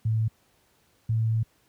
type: tone pair in turn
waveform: sine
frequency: 110.8 / 111.96 Hz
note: A2 / A2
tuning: +13 / +31 cents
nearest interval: unison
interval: 18 cents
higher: second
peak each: -21 dBFS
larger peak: neither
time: 0.05-0.28 / 1.09-1.43 s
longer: second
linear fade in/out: 5 ms
effects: pink hiss -65 dBFS RMS until 1.68 s + high-pass 60 Hz 12 dB/octave